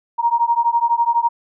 sine beating tone pair, 932.3 / 944.3 Hz, A#5 / A#5, 0 / +22 cents, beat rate 12 Hz, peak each -17 dBFS, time 0.18-1.29 s, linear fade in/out 20 ms, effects none

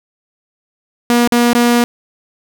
sawtooth tone with dropouts, 239.3 Hz, A#3, 46 cents sharp, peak -5 dBFS, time 1.1-1.84 s, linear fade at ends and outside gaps 0 ms, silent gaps 1.275-1.322 / 1.532-1.55 s, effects none

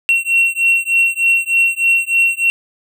triangle beating tone pair, 2726 / 2729.3 Hz, F7 / F7, -43 / -40 cents, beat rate 3.3 Hz, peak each -13 dBFS, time 0.09-2.5 s, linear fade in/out 0 ms, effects none

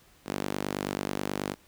sawtooth tone with high-pass filter, 49.28 Hz, G1, 10 cents sharp, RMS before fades -33 dBFS, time 0.25-1.56 s, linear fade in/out 50 ms, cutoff 250 Hz, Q 1.1, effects pink hiss -60 dBFS RMS until 1.67 s

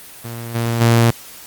sawtooth tone with level steps, 116.54 Hz, A#2, in tune, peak -23 / -13 / -6 dBFS, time 0.24-1.11 s, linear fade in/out 10 ms, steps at 0.54 / 0.8 s, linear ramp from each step 20 ms, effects white hiss -38 dBFS RMS until 1.46 s + Opus 32 kbps

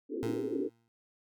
pink band-pass noise, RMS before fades -34 dBFS, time 0.09-0.7 s, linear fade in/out 50 ms, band 260 to 460 Hz, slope 96 dB/octave
20% pulse tone with exponential decay, 115.8 Hz, A#2, 11 cents flat, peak -29 dBFS, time 0.23-0.88 s, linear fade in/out 0 ms, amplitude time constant 140 ms
effects none

